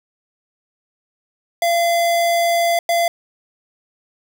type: tone bursts at uneven times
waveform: square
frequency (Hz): 683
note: F5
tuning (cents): -39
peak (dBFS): -15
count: 2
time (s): 1.62-2.79 / 2.89-3.08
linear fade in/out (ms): 2
effects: none